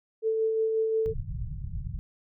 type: tone with tremolo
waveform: sine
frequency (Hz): 443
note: A4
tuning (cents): +12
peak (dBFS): -22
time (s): 0.22-1.14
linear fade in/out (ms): 50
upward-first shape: sine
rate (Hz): 5.6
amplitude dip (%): 30
type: low-pass noise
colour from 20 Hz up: pink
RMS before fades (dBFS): -34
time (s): 1.06-1.99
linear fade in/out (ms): 0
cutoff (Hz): 160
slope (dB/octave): 48
effects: none